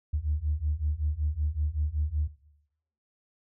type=beating tone pair; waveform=sine; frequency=72.8 / 78.1 Hz; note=D2 / D#2; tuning=-15 / +7 cents; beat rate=5.3 Hz; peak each=-29 / -28 dBFS; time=0.13-2.28 s; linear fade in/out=10 ms; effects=noise-tail reverb RT60 0.8 s tail -18 dB re dry + tanh soft clip ceiling -18 dBFS